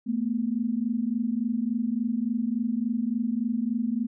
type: tone pair together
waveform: sine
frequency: 220.5 / 244 Hz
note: A3 / B3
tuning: +4 / -21 cents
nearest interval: major second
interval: 175 cents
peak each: -27 dBFS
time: 0.06-4.07 s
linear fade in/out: 20 ms
effects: none